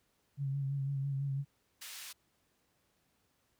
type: tone with vibrato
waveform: sine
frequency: 138.1 Hz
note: C#3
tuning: 6 cents flat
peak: -32 dBFS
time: 0.37-1.45 s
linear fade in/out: 50 ms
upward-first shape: sine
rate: 6 Hz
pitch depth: 35 cents each way
type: band-pass noise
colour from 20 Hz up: pink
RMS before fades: -47 dBFS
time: 1.81-2.13 s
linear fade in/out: 10 ms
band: 2200 to 16000 Hz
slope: 12 dB/octave
effects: pink hiss -75 dBFS RMS until 3.59 s + high-pass 60 Hz 12 dB/octave